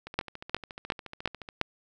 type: two click trains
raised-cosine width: 0.3 ms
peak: -9 / -24 dBFS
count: 5 / 21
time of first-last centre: 0.19-1.613 / 0.07-1.488 s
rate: 2.81 / 14.1 Hz
effects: none